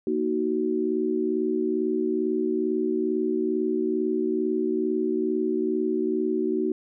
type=chord; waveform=sine; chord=D# minor; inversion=second; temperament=just; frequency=233.3 / 311.1 / 373.4 Hz; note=A#3 / D#4 / F#4; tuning=+2 / 0 / +16 cents; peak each=-29 / -27 / -25 dBFS; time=0.07-6.72 s; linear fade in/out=2 ms; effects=none